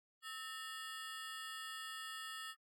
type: ring-modulated tone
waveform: 25% pulse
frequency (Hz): 1555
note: G6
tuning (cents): -14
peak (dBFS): -38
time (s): 0.22-2.55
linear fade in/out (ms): 50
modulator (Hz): 260
effects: AAC 64 kbps